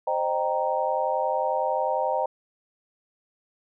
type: chord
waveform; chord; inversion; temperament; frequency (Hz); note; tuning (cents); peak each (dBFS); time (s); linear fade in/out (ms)
sine; C minor seventh; none; equal with one note detuned; 523.3 / 614.4 / 784 / 932.3; C5 / Eb5 / G5 / Bb5; 0 / -22 / 0 / 0; -28; 0.07-2.26; 5
effects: none